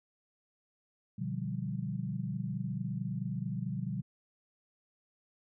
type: chord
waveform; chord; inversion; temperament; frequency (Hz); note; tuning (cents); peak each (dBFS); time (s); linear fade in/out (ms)
sine; G dominant seventh; first; just; 122.5 / 147 / 176.4 / 196; B2 / D3 / F3 / G3; -14 / +2 / +18 / 0; -38 / -39 / -39 / -39; 1.18-4.02; 10
effects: none